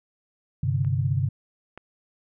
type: chord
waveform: sine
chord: G suspended fourth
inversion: none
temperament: just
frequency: 98 / 130.67 / 147 Hz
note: G2 / C3 / D3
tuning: 0 / -2 / +2 cents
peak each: -26 / -24 / -27 dBFS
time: 0.63-1.29 s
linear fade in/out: 5 ms
type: clicks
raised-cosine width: 0.5 ms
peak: -34 / -25 dBFS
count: 2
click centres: 0.848 / 1.776 s
effects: none